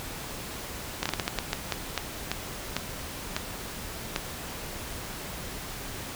slowing click train, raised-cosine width 0.2 ms, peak -9 dBFS, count 14, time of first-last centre 1.03-4.161 s, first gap 26 ms, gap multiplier 1.33, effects pink hiss -38 dBFS RMS until 6.15 s

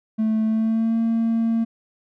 triangle tone with pitch glide, 219.1 to 227.7 Hz, A3 to A#3, -7 to -40 cents, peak -15 dBFS, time 0.18-1.65 s, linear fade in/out 20 ms, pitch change +67 cents, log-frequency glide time 0.45-0.98 s, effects tanh soft clip ceiling -12 dBFS

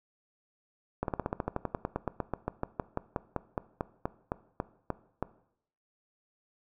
slowing click train, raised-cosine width 1 ms, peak -16 dBFS, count 29, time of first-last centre 1.03-5.226 s, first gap 52 ms, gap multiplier 1.07, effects noise-tail reverb RT60 0.7 s tail -18 dB re dry

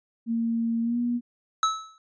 sine tone with pitch glide, 230 to 240.5 Hz, A#3 to B3, -23 to -46 cents, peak -23 dBFS, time 0.26-1.21 s, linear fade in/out 50 ms, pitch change +77 cents, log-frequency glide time 0.82-0.98 s
square tone with exponential decay, 1300 Hz, E6, 24 cents flat, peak -18 dBFS, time 1.63-1.98 s, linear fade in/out 1 ms, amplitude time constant 76 ms
effects resampled to 16000 Hz

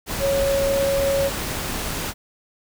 sine tone in noise, 552 Hz, C#5, 7 cents flat, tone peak -18 dBFS, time 0.19-1.31 s, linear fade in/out 50 ms, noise pink, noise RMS -27 dBFS, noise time 0.06-2.14 s, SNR +6 dB, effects none

